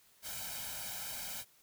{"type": "noise with comb filter", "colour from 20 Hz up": "white", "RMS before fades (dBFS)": -42, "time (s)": [0.22, 1.45], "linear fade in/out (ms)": 50, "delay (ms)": 1.3, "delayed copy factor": 0.85, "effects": ["white hiss -66 dBFS RMS until 1.62 s"]}